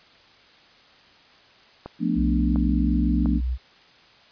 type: click train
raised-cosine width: 1 ms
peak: -20 dBFS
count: 3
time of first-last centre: 1.86-3.259 s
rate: 1.43 Hz
type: chord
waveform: sine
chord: B half-diminished seventh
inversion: second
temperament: equal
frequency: 174.61 / 220 / 246.9 / 293.7 Hz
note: F3 / A3 / B3 / D4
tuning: 0 / 0 / 0 / 0 cents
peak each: -26 dBFS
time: 1.99-3.41 s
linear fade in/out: 50 ms
type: tone with pitch glide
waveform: sine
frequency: 63.3 to 62.39 Hz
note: B1 to B1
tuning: +43 to +18 cents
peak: -22 dBFS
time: 2.15-3.58 s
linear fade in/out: 50 ms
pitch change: -25 cents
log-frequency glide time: 2.79-3.08 s
effects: white hiss -53 dBFS RMS until 4.31 s + resampled to 11025 Hz